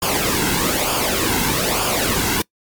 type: noise with flanger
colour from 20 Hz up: pink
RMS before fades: -19 dBFS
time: 0.02-2.42 s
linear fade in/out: 5 ms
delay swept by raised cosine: 0.5 to 1.7 ms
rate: 1.1 Hz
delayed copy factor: -0.65
effects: noise-tail reverb RT60 0.1 s tail -24 dB re dry + MP3 96 kbps